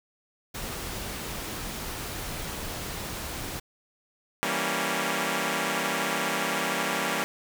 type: noise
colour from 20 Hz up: pink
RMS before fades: -35 dBFS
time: 0.54-3.6 s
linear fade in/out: 10 ms
type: chord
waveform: 5% pulse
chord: E diminished seventh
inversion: none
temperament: equal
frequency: 164.81 / 196 / 233.1 / 277.2 Hz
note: E3 / G3 / Bb3 / Db4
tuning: 0 / 0 / 0 / 0 cents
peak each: -22 / -20 / -20 / -20 dBFS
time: 4.43-7.24 s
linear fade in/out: 0 ms
effects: none